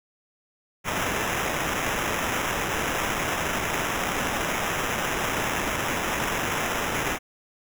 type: noise with sample-and-hold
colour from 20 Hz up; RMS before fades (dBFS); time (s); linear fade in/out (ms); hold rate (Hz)
blue; -27; 0.84-7.19; 50; 4410
effects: none